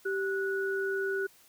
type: tone pair together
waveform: sine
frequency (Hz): 389.2 / 1469.4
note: G4 / F#6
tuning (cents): -12 / -12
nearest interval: octave + major seventh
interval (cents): 2300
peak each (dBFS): -30 / -33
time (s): 0.05-1.27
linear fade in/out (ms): 10
effects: white hiss -60 dBFS RMS until 1.48 s